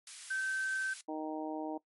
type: high-pass noise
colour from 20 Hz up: white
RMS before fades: -47 dBFS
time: 0.07-1.01 s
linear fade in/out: 2 ms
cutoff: 1900 Hz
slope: 12 dB/octave
type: tone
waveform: sine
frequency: 1546 Hz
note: G6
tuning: 24 cents flat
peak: -32 dBFS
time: 0.3-0.94 s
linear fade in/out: 10 ms
type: harmonic tone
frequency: 155.56 Hz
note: D#3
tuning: in tune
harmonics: 2 / 3 / 4 / 5 / 6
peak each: -38 / -45 / -43 / -43 / -46 dBFS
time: 1.08-1.78 s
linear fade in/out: 10 ms
effects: noise-tail reverb RT60 0.1 s tail -19 dB re dry + MP3 48 kbps